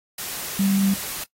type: tone in noise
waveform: sine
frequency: 196 Hz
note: G3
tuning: in tune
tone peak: -17 dBFS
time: 0.59-0.94 s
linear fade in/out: 5 ms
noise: white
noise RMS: -31 dBFS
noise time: 0.18-1.24 s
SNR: +11 dB
effects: noise-tail reverb RT60 0.1 s tail -20 dB re dry + AAC 48 kbps